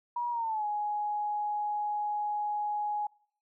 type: tone with pitch glide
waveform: sine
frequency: 959 to 834.9 Hz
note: A#5 to G#5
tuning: +49 to +9 cents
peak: -29 dBFS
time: 0.16-3.07 s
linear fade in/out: 5 ms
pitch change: -240 cents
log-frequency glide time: 0.31-0.65 s
effects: noise-tail reverb RT60 0.6 s tail -26 dB re dry